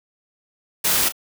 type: noise with echo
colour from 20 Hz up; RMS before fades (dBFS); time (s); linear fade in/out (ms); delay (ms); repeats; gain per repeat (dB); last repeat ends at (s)
white; -19; 0.84-1.09; 10; 33; 1; -12; 1.123
effects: none